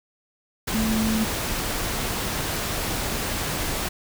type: tone in noise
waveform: sine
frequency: 220 Hz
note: A3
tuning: in tune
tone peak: -21 dBFS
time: 0.74-1.25 s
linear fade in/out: 10 ms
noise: pink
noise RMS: -27 dBFS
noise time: 0.67-3.89 s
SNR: +3 dB
effects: none